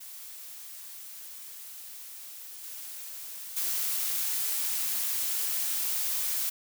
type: noise with level steps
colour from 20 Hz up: blue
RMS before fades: -44 / -41 / -30 dBFS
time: 0-6.5 s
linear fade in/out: 10 ms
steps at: 2.63 / 3.56 s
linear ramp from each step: 10 ms
effects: none